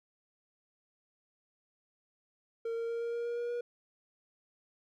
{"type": "tone with pitch steps", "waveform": "triangle", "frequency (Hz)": [459, 461.9, 464.9, 467.8, 470.8, 473.8, 476.8, 479.9], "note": ["A#4", "A#4", "A#4", "A#4", "A#4", "A#4", "A#4", "B4"], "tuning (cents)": [-27, -16, -5, 6, 17, 28, 39, -50], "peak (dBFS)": -31, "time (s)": [2.65, 3.61], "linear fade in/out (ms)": 5, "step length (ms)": 120, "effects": []}